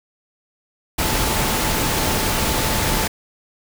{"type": "tone in noise", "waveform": "sine", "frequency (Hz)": 878, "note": "A5", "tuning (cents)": -4, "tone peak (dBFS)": -30, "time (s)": [0.98, 3.08], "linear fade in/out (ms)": 10, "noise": "pink", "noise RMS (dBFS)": -20, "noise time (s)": [0.98, 3.08], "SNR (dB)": -13, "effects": []}